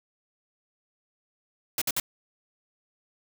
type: noise bursts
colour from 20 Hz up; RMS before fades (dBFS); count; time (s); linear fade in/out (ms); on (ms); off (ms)
white; -27; 3; 1.78-2; 2; 36; 56
effects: none